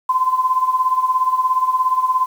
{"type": "tone with tremolo", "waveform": "sine", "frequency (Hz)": 1026, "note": "C6", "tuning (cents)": -34, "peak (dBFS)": -11, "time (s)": [0.09, 2.26], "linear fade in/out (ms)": 5, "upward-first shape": "sine", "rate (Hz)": 17, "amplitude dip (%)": 70, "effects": ["7-bit"]}